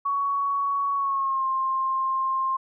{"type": "tone with pitch glide", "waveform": "sine", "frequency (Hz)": [1119, 1058.6], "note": ["C#6", "C6"], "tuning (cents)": [16, 20], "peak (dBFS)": -22, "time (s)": [0.05, 2.57], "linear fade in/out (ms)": 10, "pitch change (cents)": -96, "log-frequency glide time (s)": [0.95, 1.46], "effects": []}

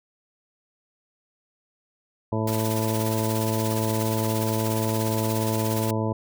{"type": "harmonic tone", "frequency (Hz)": 110, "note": "A2", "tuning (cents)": 0, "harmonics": [1, 2, 3, 4, 5, 6, 8, 9], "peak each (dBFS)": [-26, -29, -31, -32, -33, -34, -35, -36], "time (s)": [2.32, 6.13], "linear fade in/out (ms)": 5}
{"type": "noise with tremolo", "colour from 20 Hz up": "white", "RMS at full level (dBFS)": -32, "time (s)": [2.47, 5.91], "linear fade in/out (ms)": 5, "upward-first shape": "sine", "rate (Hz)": 17, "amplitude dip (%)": 50}
{"effects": []}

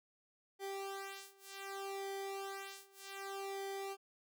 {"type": "tone with flanger", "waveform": "sawtooth", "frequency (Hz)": 392, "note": "G4", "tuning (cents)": 0, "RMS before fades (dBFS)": -45, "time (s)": [0.59, 3.97], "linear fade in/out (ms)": 50, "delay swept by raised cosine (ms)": [1.8, 2.55], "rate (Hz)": 0.65, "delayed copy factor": -0.9, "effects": []}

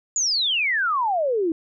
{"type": "exponential sweep", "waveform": "sine", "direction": "down", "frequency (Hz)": [7040, 311.1], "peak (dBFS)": -19, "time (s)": [0.16, 1.52], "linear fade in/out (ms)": 2, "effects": []}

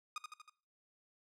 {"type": "tone with echo", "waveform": "sawtooth", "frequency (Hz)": 1234, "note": "D#6", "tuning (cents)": -15, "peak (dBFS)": -35, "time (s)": [0.16, 0.18], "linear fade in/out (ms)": 2, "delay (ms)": 79, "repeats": 4, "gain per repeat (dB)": -4, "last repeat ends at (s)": 0.496, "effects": ["noise-tail reverb RT60 0.4 s tail -18 dB re dry", "low-pass 9000 Hz 12 dB/octave"]}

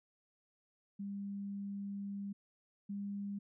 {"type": "tone pair in turn", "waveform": "sine", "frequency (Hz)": [200, 201.1], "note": ["G3", "G3"], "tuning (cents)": [35, 44], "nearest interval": "unison", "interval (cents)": 9, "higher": "second", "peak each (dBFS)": [-39, -38], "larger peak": "second", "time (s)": [[0.99, 2.33], [2.89, 3.39]], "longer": "first", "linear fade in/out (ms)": 10, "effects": []}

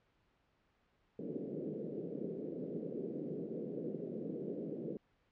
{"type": "band-pass noise", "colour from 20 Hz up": "white", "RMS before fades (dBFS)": -42, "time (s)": [1.19, 4.97], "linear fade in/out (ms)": 2, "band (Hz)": [150, 490], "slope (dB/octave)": 48, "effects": ["pink hiss -75 dBFS RMS until 5.31 s", "low-pass 3000 Hz 12 dB/octave"]}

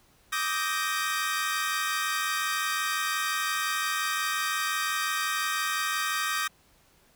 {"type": "chord", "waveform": "sawtooth", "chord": "Eb major seventh", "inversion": "third", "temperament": "equal with one note detuned", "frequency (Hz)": [1174.7, 1260.4, 1568, 1864.7], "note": ["D6", "Eb6", "G6", "Bb6"], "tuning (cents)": [0, 22, 0, 0], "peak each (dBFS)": -29, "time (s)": [0.32, 6.48], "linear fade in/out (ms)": 10, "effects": ["pink hiss -62 dBFS RMS until 7.15 s"]}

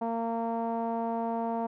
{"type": "tone with low-pass filter", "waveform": "sawtooth", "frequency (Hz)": 229.7, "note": "A#3", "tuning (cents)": -25, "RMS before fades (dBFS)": -31, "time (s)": [0.01, 1.67], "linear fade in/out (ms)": 10, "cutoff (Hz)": 820, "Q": 6.8, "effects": []}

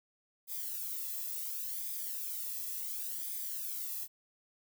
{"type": "noise with flanger", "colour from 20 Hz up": "violet", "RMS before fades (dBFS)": -39, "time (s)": [0.47, 4.08], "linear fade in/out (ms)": 50, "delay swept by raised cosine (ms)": [0.71, 1.35], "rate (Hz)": 0.7, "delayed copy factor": -0.75, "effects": []}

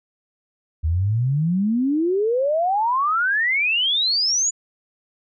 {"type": "exponential sweep", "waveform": "sine", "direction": "up", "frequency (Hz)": [75.5, 7040], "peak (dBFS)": -17, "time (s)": [0.83, 4.51], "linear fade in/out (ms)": 20, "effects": []}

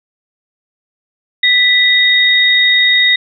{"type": "tone pair together", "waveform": "sine", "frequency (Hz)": [1975.5, 3729], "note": ["B6", "A#7"], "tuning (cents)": [0, 0], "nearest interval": "major seventh", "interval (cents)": 1100, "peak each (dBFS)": -10, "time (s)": [1.43, 3.16], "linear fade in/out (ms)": 5, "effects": []}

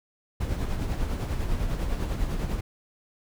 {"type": "noise with tremolo", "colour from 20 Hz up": "brown", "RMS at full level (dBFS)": -26, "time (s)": [0.4, 2.61], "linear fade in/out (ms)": 10, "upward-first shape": "sine", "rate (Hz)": 10, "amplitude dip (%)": 45, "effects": []}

